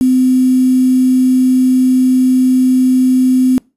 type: tone with quantisation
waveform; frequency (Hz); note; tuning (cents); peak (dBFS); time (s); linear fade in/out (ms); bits
sine; 256.2; C4; -36; -7; 0.01-3.58; 0; 5
effects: noise-tail reverb RT60 0.3 s tail -25 dB re dry + resampled to 32000 Hz

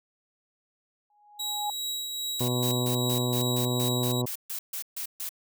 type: tone with exponential growth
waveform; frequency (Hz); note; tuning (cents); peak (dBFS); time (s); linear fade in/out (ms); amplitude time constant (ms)
sine; 830.6; G#5; 0; -26; 1.1-1.7; 2; 130
type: tone with tremolo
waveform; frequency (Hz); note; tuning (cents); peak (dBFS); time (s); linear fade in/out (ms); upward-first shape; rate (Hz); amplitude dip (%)
sawtooth; 3860; B7; -40; -26; 1.39-4.22; 10; triangle; 2.5; 40
type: noise bursts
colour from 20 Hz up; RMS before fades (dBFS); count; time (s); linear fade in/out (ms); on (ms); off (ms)
blue; -34; 13; 2.39-5.292; 5; 94; 140
type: harmonic tone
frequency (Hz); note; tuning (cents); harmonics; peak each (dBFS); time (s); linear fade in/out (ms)
123.47; B2; 0; 1 / 2 / 3 / 4 / 5 / 6 / 7 / 8 / 9; -28 / -31 / -33 / -36 / -39 / -43 / -45 / -41 / -47; 2.4-4.26; 10
effects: none

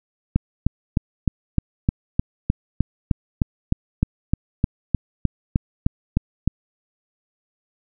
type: click train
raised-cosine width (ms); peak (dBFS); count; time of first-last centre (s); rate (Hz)
5; -4; 21; 0.36-6.476; 3.27
effects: none

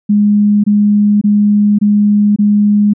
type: tone bursts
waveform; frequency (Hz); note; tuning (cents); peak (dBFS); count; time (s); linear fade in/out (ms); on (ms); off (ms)
sine; 206.9; G#3; -6; -6; 5; 0.09-2.936; 10; 550; 24
effects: none

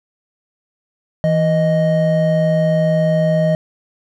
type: tone pair together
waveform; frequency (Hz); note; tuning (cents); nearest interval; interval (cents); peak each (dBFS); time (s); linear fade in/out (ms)
triangle; 163.64 / 622.3; E3 / D#5; -12 / 0; octave + major seventh; 2312; -13; 1.24-3.55; 0
effects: none

